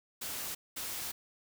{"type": "noise bursts at uneven times", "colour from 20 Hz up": "white", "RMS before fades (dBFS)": -39, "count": 2, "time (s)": [[0.21, 0.55], [0.76, 1.12]], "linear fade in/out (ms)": 10, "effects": []}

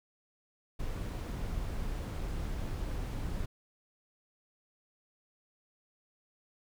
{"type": "noise", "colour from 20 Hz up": "brown", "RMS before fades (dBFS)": -36, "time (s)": [0.79, 3.46], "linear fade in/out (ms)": 10, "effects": []}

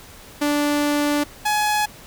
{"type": "tone pair in turn", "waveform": "sawtooth", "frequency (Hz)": [292.5, 842.7], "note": ["D4", "G#5"], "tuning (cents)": [-7, 25], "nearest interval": "octave + tritone", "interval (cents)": 1832, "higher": "second", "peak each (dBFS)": -14, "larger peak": "neither", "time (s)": [[0.41, 1.24], [1.45, 1.86]], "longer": "first", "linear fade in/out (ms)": 10, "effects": ["pink hiss -43 dBFS RMS until 2.06 s"]}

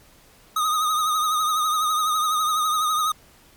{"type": "tone with vibrato", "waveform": "square", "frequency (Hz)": 1246, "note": "D#6", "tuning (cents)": 2, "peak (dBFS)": -20, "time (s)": [0.56, 3.12], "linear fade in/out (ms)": 5, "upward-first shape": "triangle", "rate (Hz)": 12, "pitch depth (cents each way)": 61, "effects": ["pink hiss -53 dBFS RMS until 3.56 s", "MP3 96 kbps"]}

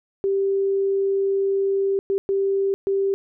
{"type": "tone bursts at uneven times", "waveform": "sine", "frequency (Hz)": 392, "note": "G4", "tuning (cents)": 0, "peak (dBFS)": -18, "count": 4, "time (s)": [[0.24, 1.99], [2.1, 2.18], [2.29, 2.74], [2.87, 3.14]], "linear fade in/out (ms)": 0, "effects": []}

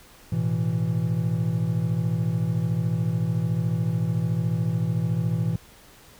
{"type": "chord", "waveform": "triangle", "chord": "A suspended second", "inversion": "none", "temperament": "just", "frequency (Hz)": [110, 123.75, 165], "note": ["A2", "B2", "E3"], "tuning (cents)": [0, 4, 2], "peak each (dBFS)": [-25, -25, -23], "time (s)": [0.32, 5.56], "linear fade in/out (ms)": 5, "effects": ["pink hiss -51 dBFS RMS until 6.19 s"]}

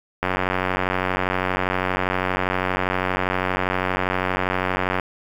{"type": "click train", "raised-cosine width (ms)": 0.5, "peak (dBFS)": -6, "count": 442, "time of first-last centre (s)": [0.23, 4.998], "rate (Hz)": 92.5, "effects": ["7-bit"]}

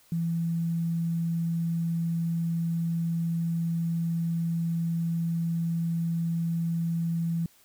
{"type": "tone with quantisation", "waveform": "sine", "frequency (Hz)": 167.1, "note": "E3", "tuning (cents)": 24, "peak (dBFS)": -25, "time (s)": [0.12, 7.46], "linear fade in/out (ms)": 2, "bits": 9, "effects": ["white hiss -60 dBFS RMS until 7.64 s"]}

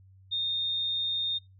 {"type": "tone", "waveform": "sine", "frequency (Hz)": 3663, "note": "A#7", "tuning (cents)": -31, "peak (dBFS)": -27, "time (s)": [0.31, 1.39], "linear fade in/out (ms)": 20, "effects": ["noise-tail reverb RT60 0.2 s tail -19 dB re dry", "added 95 Hz sine -53 dBFS peak until 1.59 s"]}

